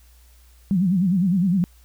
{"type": "tone with vibrato", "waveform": "sine", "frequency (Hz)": 184.4, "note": "F#3", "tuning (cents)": -6, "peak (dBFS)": -16, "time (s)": [0.71, 1.64], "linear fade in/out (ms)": 0, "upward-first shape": "sine", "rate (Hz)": 9.8, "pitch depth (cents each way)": 160, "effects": ["added 60 Hz sine -49 dBFS peak until 1.84 s", "white hiss -58 dBFS RMS until 1.84 s"]}